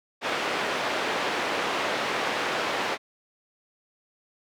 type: band-pass noise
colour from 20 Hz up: pink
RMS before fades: -28 dBFS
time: 0.21-2.98 s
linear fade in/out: 50 ms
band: 420 to 3100 Hz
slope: 12 dB/octave
effects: none